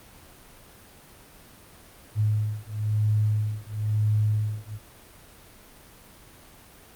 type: beating tone pair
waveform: sine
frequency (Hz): 106.1 / 107.1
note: G#2 / A2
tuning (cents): +38 / -46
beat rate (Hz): 1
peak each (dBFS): -25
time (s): 2.15-4.79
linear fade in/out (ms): 50
effects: pink hiss -50 dBFS RMS until 6.95 s + Opus 32 kbps